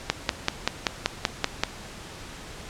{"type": "click train", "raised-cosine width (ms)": 0.2, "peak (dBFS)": -3, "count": 9, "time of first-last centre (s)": [0.1, 1.636], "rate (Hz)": 5.21, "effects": ["pink hiss -41 dBFS RMS until 2.69 s", "low-pass 8000 Hz 12 dB/octave"]}